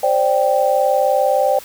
sine chord, C suspended second, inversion none, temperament equal with one note detuned, 527.5 / 587.3 / 784 Hz, C5 / D5 / G5, +14 / 0 / 0 cents, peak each -17 dBFS, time 0.03-1.59 s, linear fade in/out 5 ms, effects white hiss -38 dBFS RMS until 1.64 s

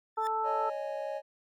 sawtooth tone with exponential growth, 1762 Hz, A6, 2 cents sharp, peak -35 dBFS, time 0.16-0.27 s, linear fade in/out 0 ms, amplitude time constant 23 ms
harmonic tone, 440 Hz, A4, in tune, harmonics 1 / 2 / 3, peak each -37 / -30 / -34 dBFS, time 0.17-0.7 s, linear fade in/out 10 ms
triangle chord, C# suspended second, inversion none, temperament equal with one note detuned, 554.4 / 616.9 / 830.6 Hz, C#5 / D#5 / G#5, 0 / -15 / 0 cents, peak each -35 / -35 / -39 dBFS, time 0.43-1.22 s, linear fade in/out 50 ms
effects none

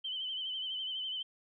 sine tone with vibrato, 3065 Hz, G7, 40 cents flat, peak -35 dBFS, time 0.04-1.23 s, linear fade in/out 10 ms, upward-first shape sine, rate 12 Hz, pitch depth 52 cents each way, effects none

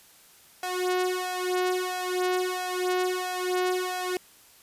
sawtooth tone with flanger, 365.3 Hz, F#4, 22 cents flat, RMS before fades -28 dBFS, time 0.63-4.17 s, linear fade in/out 2 ms, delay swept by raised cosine 1.5 to 2.8 ms, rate 1.5 Hz, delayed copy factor +0.95, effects white hiss -55 dBFS RMS until 4.62 s + resampled to 32000 Hz

